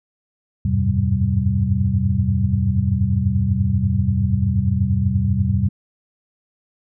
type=tone cluster; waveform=sine; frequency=83.3 / 95.5 / 103.9 / 127.2 / 192.4 Hz; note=E2 / G2 / G#2 / C3 / G3; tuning=+19 / -45 / +1 / -48 / -32 cents; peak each=-22 dBFS; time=0.65-5.69 s; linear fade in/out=5 ms; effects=none